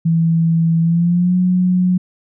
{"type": "tone with pitch glide", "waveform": "sine", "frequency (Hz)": [164.81, 181.81], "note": ["E3", "F#3"], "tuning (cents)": [0, -30], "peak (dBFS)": -11, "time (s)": [0.05, 1.98], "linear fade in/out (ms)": 10, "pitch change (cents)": 170, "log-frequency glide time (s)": [0.81, 1.36], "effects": []}